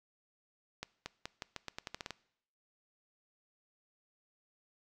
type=accelerating click train; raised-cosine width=0.2 ms; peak=-22 dBFS; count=12; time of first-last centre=0.83-2.107 s; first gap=230 ms; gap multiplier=0.85; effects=noise-tail reverb RT60 0.7 s tail -21 dB re dry